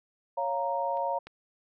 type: chord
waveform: sine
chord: Bb minor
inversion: first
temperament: equal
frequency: 554.4 / 698.5 / 932.3 Hz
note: Db5 / F5 / Bb5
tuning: 0 / 0 / 0 cents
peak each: -32 / -33 / -30 dBFS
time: 0.37-1.19 s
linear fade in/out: 10 ms
type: clicks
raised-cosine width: 0.3 ms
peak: -38 / -28 dBFS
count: 2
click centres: 0.972 / 1.27 s
effects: none